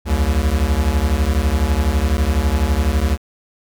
square beating tone pair, 65.41 / 77.41 Hz, C2 / D#2, 0 / -8 cents, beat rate 12 Hz, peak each -18 dBFS, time 0.05-3.18 s, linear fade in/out 50 ms, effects none

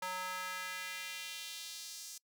square tone with high-pass filter sweep, 184.1 Hz, F#3, 8 cents flat, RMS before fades -43 dBFS, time 0.02-2.18 s, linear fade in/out 5 ms, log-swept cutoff 920 to 6100 Hz, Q 1.6, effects noise-tail reverb RT60 0.1 s tail -24 dB re dry

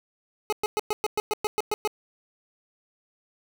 25% pulse tone bursts, 423.7 Hz, G#4, 35 cents sharp, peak -19 dBFS, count 11, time 0.5-1.875 s, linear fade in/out 0 ms, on 25 ms, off 110 ms, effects none

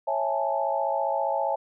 sine chord, A major seventh, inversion first, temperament just, 550 / 660 / 825 / 880 Hz, C#5 / E5 / G#5 / A5, -14 / +2 / -12 / 0 cents, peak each -29 dBFS, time 0.07-1.56 s, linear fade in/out 10 ms, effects none

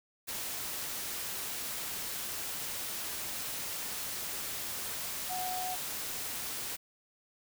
sine tone in noise, 736 Hz, F#5, 9 cents flat, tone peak -35 dBFS, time 5.29-5.76 s, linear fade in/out 20 ms, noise white, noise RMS -38 dBFS, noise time 0.27-6.77 s, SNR 0 dB, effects none

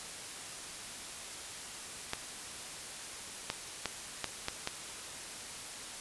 clicks, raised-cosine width 0.2 ms, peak -15 dBFS, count 6, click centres 2.134 / 3.501 / 3.857 / 4.243 / 4.484 / 4.674 s, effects white hiss -44 dBFS RMS until 6 s + resampled to 24000 Hz

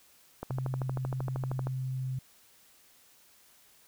click train, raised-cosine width 1 ms, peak -22 dBFS, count 17, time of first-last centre 0.43-1.67 s, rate 12.9 Hz
sine tone, 130 Hz, C3, 11 cents flat, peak -31 dBFS, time 0.5-2.19 s, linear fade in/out 5 ms
effects white hiss -61 dBFS RMS until 3.87 s

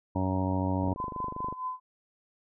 harmonic tone, 93.8 Hz, F#2, 24 cents sharp, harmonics 1 / 2 / 3 / 4 / 5 / 6 / 7 / 8 / 9 / 10, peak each -30 / -33 / -31 / -44 / -45 / -38 / -40 / -44 / -42 / -36 dBFS, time 0.15-0.94 s, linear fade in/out 10 ms
click train, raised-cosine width 2 ms, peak -25 dBFS, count 18, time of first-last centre 0.84-1.525 s, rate 24.8 Hz
sine tone with tremolo, 1017 Hz, C6, 50 cents flat, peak -29 dBFS, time 0.96-1.8 s, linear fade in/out 50 ms, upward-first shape triangle, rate 4.6 Hz, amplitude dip 80%
effects none

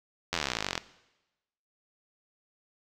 slowing click train, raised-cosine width 0.2 ms, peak -11 dBFS, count 28, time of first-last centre 0.33-0.778 s, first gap 11 ms, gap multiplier 1.03, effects noise-tail reverb RT60 1.0 s tail -18 dB re dry

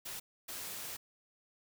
white noise bursts at uneven times, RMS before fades -43 dBFS, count 2, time 0.05-0.2 / 0.48-0.97 s, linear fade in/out 10 ms, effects none

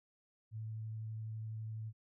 sine tone with vibrato, 110 Hz, A2, in tune, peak -40 dBFS, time 0.51-1.93 s, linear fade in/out 50 ms, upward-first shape triangle, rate 12 Hz, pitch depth 11 cents each way, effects none

